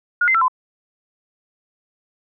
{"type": "tone with pitch steps", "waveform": "sine", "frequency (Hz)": [1434, 2073, 1340, 1022], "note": ["F6", "C7", "E6", "C6"], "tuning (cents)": [45, -17, 28, -41], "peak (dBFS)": -13, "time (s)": [0.21, 0.482], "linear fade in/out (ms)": 5, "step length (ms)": 68, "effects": []}